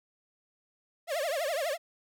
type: tone with vibrato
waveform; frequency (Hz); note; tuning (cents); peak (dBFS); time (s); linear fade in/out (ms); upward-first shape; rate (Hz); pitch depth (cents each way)
45% pulse; 612; D#5; -29; -29; 1.07-1.78; 50; triangle; 12; 270
effects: none